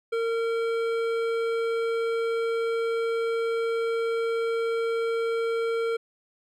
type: tone with hard clipping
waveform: triangle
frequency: 458.3 Hz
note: A#4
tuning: 29 cents flat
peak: -26 dBFS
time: 0.12-5.97 s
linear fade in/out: 10 ms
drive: 16 dB
effects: none